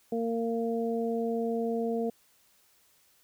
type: harmonic tone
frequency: 230 Hz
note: A#3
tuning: 23 cents flat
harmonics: 1 / 2 / 3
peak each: -31 / -30 / -37 dBFS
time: 0.12-2.1 s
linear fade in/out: 5 ms
effects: white hiss -65 dBFS RMS until 3.23 s